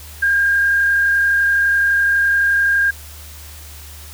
sine tone with frequency modulation, 1609 Hz, G6, 45 cents sharp, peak -12 dBFS, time 0.22-2.91 s, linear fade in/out 10 ms, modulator 31.8 Hz, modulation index 0.59, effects added 75 Hz sine -36 dBFS peak until 4.13 s + white hiss -39 dBFS RMS until 4.13 s

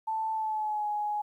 sine tone with pitch glide, 882 to 836.4 Hz, A5 to G#5, +4 to +12 cents, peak -28 dBFS, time 0.07-1.22 s, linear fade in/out 10 ms, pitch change -92 cents, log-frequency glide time 0.33-0.87 s, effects 11-bit

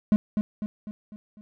triangle tone with echo, 211.3 Hz, G#3, 30 cents sharp, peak -13 dBFS, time 0.12-0.16 s, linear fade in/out 0 ms, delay 250 ms, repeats 5, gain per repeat -6 dB, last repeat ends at 1.41 s, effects none

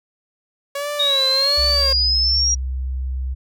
sawtooth tone with vibrato, 558 Hz, C#5, 11 cents sharp, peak -19 dBFS, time 0.75-1.93 s, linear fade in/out 5 ms, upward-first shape sine, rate 1.4 Hz, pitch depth 89 cents each way
sine exponential sweep, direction up, 3729 to 5730 Hz, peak -15 dBFS, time 0.99-2.55 s, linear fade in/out 10 ms
sine tone, 64.8 Hz, C2, 16 cents flat, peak -21 dBFS, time 1.57-3.35 s, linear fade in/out 20 ms
effects none

